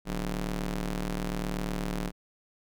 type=ring-modulated tone; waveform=sawtooth; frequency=108.3 Hz; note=A2; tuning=27 cents flat; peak=-23 dBFS; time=0.05-2.12 s; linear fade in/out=50 ms; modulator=74.6 Hz; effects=none